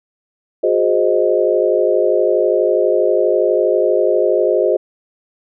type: chord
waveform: sine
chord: Ab dominant seventh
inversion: third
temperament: equal with one note detuned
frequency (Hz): 363 / 415.3 / 523.3 / 622.3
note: Gb4 / Ab4 / C5 / Eb5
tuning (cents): -33 / 0 / 0 / 0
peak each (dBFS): -17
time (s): 0.63-4.77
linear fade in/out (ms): 10
effects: none